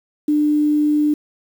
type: tone with quantisation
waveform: sine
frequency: 298.5 Hz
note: D4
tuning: 28 cents sharp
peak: -13 dBFS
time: 0.28-1.14 s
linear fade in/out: 5 ms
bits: 7
effects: none